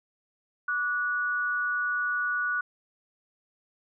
sine tone pair together, 1163.5 / 1465 Hz, D6 / F#6, -17 / -18 cents, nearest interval major third, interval 399 cents, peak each -33 / -26 dBFS, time 0.68-2.61 s, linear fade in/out 5 ms, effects none

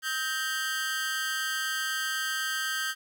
sawtooth tone with amplitude modulation, 1568 Hz, G6, in tune, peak -21 dBFS, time 0.02-2.95 s, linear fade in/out 50 ms, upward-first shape sine, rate 292 Hz, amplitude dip 90%, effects 10-bit

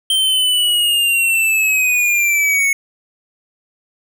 square linear sweep, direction down, 3136 to 2195 Hz, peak -13 dBFS, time 0.1-2.73 s, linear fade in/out 2 ms, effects none

